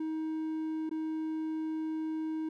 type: tone with dropouts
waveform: triangle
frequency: 315.7 Hz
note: D#4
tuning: 25 cents sharp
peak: -30 dBFS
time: 0-2.49 s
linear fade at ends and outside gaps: 5 ms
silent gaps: 0.894-0.911 s
effects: none